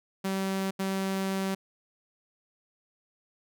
sawtooth tone bursts at uneven times, 192.5 Hz, G3, 31 cents flat, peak -24 dBFS, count 2, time 0.24-0.71 / 0.79-1.55 s, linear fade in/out 10 ms, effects none

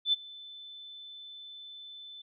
sine tone with ADSR envelope, 3520 Hz, A7, in tune, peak -21 dBFS, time 0.05-2.22 s, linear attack 79 ms, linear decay 21 ms, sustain -23 dB, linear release 8 ms, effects none

